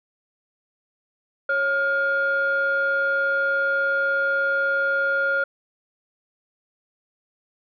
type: tone pair together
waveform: sine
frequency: 550.6 / 1414 Hz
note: C#5 / F6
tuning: -12 / +21 cents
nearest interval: octave + major third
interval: 1633 cents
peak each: -24 / -19 dBFS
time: 1.49-5.44 s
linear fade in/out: 5 ms
effects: tanh soft clip ceiling -14 dBFS

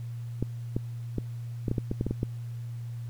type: clicks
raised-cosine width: 3 ms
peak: -15 dBFS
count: 11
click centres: 0.426 / 0.765 / 1.183 / 1.682 / 1.714 / 1.782 / 1.914 / 2.011 / 2.066 / 2.11 / 2.231 s
effects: added 118 Hz sine -34 dBFS peak until 3.09 s + pink hiss -59 dBFS RMS until 3.09 s

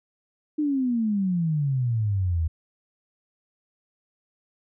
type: exponential sweep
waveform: sine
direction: down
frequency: 308.3 to 78 Hz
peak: -21 dBFS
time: 0.58-2.48 s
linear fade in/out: 10 ms
effects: none

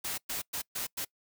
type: noise bursts at uneven times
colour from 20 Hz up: white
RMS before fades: -35 dBFS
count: 5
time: 0.04-0.18 / 0.29-0.42 / 0.53-0.62 / 0.75-0.87 / 0.97-1.05 s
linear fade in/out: 10 ms
effects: noise-tail reverb RT60 0.1 s tail -24 dB re dry

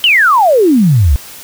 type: exponential sweep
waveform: sine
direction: down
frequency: 3138 to 61.74 Hz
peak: -5 dBFS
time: 0.04-1.16 s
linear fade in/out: 0 ms
effects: white hiss -32 dBFS RMS until 1.43 s

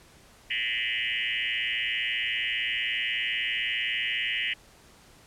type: tone with frequency modulation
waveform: sine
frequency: 2454 Hz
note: D#7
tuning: 25 cents flat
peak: -26 dBFS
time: 0.5-4.54 s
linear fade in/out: 10 ms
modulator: 115 Hz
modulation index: 5.3
effects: pink hiss -55 dBFS RMS until 5.26 s + low-pass 11000 Hz 12 dB/octave

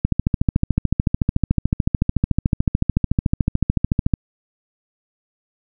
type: click train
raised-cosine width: 5 ms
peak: -3 dBFS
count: 57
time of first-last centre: 0.05-4.138 s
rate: 13.7 Hz
effects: none

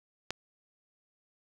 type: click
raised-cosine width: 0.2 ms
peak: -15 dBFS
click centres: 0.306 s
effects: 7-bit

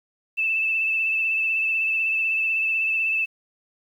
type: tone with vibrato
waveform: sine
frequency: 2637 Hz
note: E7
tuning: in tune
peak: -20 dBFS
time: 0.37-3.26 s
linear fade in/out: 20 ms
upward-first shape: triangle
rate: 16 Hz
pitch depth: 32 cents each way
effects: 9-bit

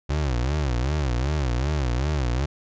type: tone with vibrato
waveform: 30% pulse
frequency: 67.4 Hz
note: C#2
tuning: 48 cents flat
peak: -19 dBFS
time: 0.09-2.46 s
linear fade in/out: 10 ms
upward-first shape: sine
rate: 2.6 Hz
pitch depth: 230 cents each way
effects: resampled to 16000 Hz

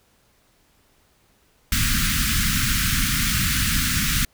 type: band-stop noise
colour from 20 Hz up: pink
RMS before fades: -21 dBFS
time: 1.72-4.25 s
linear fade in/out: 2 ms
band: 260 to 1300 Hz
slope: 48 dB/octave
effects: pink hiss -61 dBFS RMS until 4.33 s

